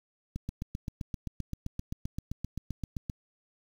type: click train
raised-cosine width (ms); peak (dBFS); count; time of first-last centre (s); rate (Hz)
5; -22; 22; 0.36-3.098; 7.67
effects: 8-bit